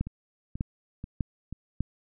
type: two click trains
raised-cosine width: 5 ms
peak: -24 / -15 dBFS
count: 4 / 4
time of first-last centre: 0.07-1.526 / 0.01-1.806 s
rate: 2.06 / 1.67 Hz
effects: none